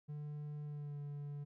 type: tone with pitch glide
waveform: triangle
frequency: 148.3 to 144.66 Hz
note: D3 to D3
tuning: +17 to -26 cents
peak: -40 dBFS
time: 0.08-1.45 s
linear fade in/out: 20 ms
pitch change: -43 cents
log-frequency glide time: 0.64-0.98 s
effects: none